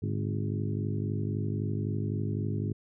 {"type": "harmonic tone with a mistuned harmonic", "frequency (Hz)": 51.91, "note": "G#1", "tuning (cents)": 0, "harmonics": [2, 3, 4, 5, 6, 7, 8], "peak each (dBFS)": [-31, -35, -37, -39, -41, -42, -43], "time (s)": [0.02, 2.73], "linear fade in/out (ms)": 10, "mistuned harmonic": 3, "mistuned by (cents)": -93, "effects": []}